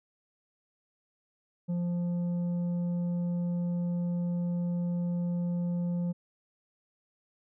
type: tone with tanh clipping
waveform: sine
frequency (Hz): 174.61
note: F3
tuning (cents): 0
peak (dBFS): -29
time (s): 1.68-6.13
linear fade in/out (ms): 20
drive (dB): 6
effects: none